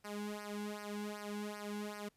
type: tone with flanger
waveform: sawtooth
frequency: 207.7 Hz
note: G#3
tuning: in tune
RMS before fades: -43 dBFS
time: 0.04-2.09 s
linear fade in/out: 10 ms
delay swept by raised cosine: 0.27 to 1.67 ms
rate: 2.6 Hz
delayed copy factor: -0.9
effects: pink hiss -75 dBFS RMS until 2.16 s + resampled to 32000 Hz